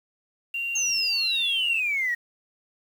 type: tone with pitch glide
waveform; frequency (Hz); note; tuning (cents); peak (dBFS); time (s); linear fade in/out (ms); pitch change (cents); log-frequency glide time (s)
sine; 2766 to 2748; F7 to F7; -17 to -29; -26; 0.54-1.8; 5; -12; 0.81-0.86
type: exponential sweep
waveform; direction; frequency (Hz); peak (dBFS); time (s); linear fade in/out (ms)
sine; down; 6490 to 1864.7; -22; 0.75-2.15; 10
effects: tanh soft clip ceiling -17 dBFS + 8-bit